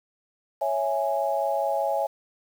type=chord; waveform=sine; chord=C# minor; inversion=none; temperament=equal; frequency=554.4 / 659.3 / 830.6 Hz; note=C#5 / E5 / G#5; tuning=0 / 0 / 0 cents; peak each=-27 dBFS; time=0.61-2.07 s; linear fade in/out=10 ms; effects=8-bit